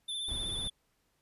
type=tone with vibrato; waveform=square; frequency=3520 Hz; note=A7; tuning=in tune; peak=-35 dBFS; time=0.08-0.7 s; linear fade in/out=10 ms; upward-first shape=sine; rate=16 Hz; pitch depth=34 cents each way
type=noise; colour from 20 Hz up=brown; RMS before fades=-41 dBFS; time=0.28-0.68 s; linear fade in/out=5 ms
effects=pink hiss -75 dBFS RMS until 1.21 s + resampled to 32000 Hz